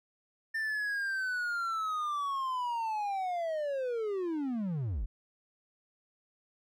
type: linear sweep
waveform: triangle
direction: down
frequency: 1798 to 36.71 Hz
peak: -29 dBFS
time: 0.54-5.06 s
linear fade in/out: 10 ms
effects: none